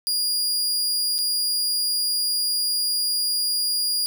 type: tone with dropouts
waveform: sawtooth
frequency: 4845 Hz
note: D#8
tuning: 47 cents flat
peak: -18 dBFS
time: 0.07-4.06 s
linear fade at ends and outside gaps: 0 ms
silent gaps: 1.182-1.187 s
effects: none